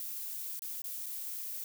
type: noise with dropouts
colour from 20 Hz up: violet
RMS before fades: -40 dBFS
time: 0-1.64 s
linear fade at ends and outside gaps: 1 ms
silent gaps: 0.593-0.62 / 0.819-0.841 / 1.06-1.064 s
effects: none